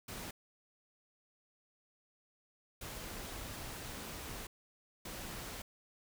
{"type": "noise bursts at uneven times", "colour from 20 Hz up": "pink", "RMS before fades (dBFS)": -45, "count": 3, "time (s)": [[0.08, 0.31], [2.81, 4.47], [5.05, 5.62]], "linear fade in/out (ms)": 5, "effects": []}